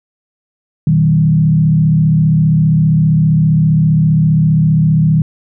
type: tone with frequency modulation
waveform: sine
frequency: 157.3 Hz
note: D#3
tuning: 19 cents sharp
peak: -7 dBFS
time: 0.87-5.22 s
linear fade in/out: 2 ms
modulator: 35.1 Hz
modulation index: 0.78
effects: none